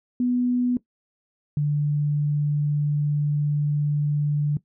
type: tone pair in turn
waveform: sine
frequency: 246.9 / 147.13 Hz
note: B3 / D3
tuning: 0 / +4 cents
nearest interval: major sixth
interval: 896 cents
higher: first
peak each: -19 dBFS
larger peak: neither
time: 0.2-0.77 / 1.57-4.57 s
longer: second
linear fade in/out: 2 ms
effects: noise-tail reverb RT60 0.1 s tail -17 dB re dry